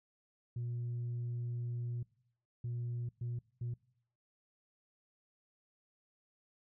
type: tone bursts at uneven times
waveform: sine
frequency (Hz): 120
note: B2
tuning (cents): -49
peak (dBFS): -34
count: 4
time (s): 0.56-2.03 / 2.64-3.09 / 3.21-3.39 / 3.61-3.74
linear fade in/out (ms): 5
effects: noise-tail reverb RT60 0.7 s tail -24 dB re dry + tanh soft clip ceiling -34 dBFS